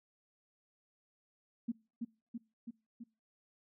sine tone with echo, 233.1 Hz, A#3, in tune, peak -32 dBFS, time 1.68-1.72 s, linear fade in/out 10 ms, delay 330 ms, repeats 4, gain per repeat -3 dB, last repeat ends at 3.04 s, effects noise-tail reverb RT60 0.4 s tail -25 dB re dry

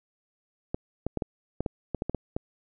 clicks, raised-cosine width 2 ms, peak -15 dBFS, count 11, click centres 0.745 / 1.066 / 1.173 / 1.222 / 1.606 / 1.662 / 1.947 / 2.021 / 2.096 / 2.147 / 2.365 s, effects none

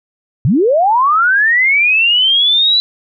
sine linear sweep, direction up, 103.83 to 3990 Hz, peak -8 dBFS, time 0.45-2.8 s, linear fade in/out 0 ms, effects none

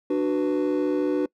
triangle chord, B minor, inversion first, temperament just, 296.3 / 370.4 / 493.9 Hz, D4 / F#4 / B4, +15 / +2 / 0 cents, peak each -21 / -23 / -25 dBFS, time 0.1-1.26 s, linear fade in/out 5 ms, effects noise-tail reverb RT60 0.1 s tail -24 dB re dry + tanh soft clip ceiling -13 dBFS

